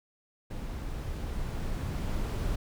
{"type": "noise with level ramp", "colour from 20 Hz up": "brown", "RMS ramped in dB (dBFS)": [-37, -30], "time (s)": [0.5, 2.56], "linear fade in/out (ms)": 10, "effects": []}